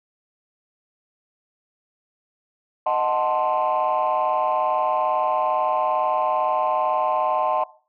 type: chord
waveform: sine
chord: D# diminished seventh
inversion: none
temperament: equal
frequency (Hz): 622.3 / 740 / 880 / 1046.5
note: D#5 / F#5 / A5 / C6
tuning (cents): 0 / 0 / 0 / 0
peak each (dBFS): -23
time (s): 2.86-7.64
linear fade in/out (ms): 5
effects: noise-tail reverb RT60 0.4 s tail -19 dB re dry + tanh soft clip ceiling -13 dBFS